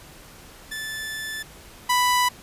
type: tone pair in turn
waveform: sawtooth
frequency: 1751 / 990.4 Hz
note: A6 / B5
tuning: -9 / +5 cents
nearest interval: minor seventh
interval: 986 cents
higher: first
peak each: -26 / -14 dBFS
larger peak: second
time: 0.71-1.43 / 1.89-2.29 s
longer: first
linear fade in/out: 10 ms
effects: pink hiss -46 dBFS RMS until 2.42 s + resampled to 32000 Hz